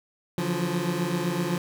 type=tone cluster; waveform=25% pulse; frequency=144.3 / 171.9 / 179.7 Hz; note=D3 / F3 / F3; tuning=-30 / -27 / +50 cents; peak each=-29 / -24 / -26 dBFS; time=0.38-1.58 s; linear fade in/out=2 ms; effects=none